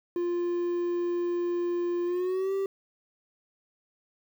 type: tone with pitch glide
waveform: triangle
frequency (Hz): 349.2 to 389.7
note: F4 to G4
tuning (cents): 0 to -10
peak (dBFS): -24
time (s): 0.16-2.66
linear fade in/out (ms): 2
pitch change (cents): +190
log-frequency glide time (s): 2.06-2.53
effects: 9-bit